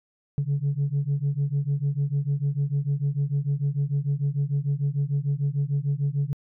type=beating tone pair; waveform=sine; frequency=138.59 / 145.29 Hz; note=C#3 / D3; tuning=0 / -18 cents; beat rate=6.7 Hz; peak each=-24 dBFS; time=0.38-6.33 s; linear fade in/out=0 ms; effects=tanh soft clip ceiling -18 dBFS